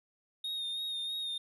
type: tone with vibrato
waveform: triangle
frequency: 3700 Hz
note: A#7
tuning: 14 cents flat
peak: -33 dBFS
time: 0.44-1.38 s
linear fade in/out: 5 ms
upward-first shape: sine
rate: 3.1 Hz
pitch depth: 31 cents each way
effects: none